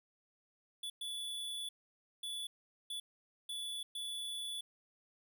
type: tone bursts at uneven times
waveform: square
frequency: 3445 Hz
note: A7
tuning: 37 cents flat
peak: -40 dBFS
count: 6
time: 0.83-0.9 / 1.01-1.69 / 2.23-2.47 / 2.9-3 / 3.49-3.83 / 3.95-4.61 s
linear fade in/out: 5 ms
effects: none